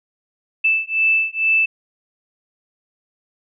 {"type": "beating tone pair", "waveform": "sine", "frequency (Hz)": [2637, 2639.2], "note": ["E7", "E7"], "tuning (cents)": [0, 1], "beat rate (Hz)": 2.2, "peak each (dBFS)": -18, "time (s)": [0.64, 1.66], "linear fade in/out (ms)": 10, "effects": []}